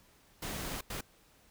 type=noise bursts at uneven times; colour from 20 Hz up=pink; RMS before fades=-39 dBFS; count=2; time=0.42-0.81 / 0.9-1.01 s; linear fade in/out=5 ms; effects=pink hiss -64 dBFS RMS until 1.5 s